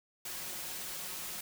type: noise with comb filter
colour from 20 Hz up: white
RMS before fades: -41 dBFS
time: 0.25-1.41 s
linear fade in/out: 5 ms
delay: 5.5 ms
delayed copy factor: +0.5
effects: none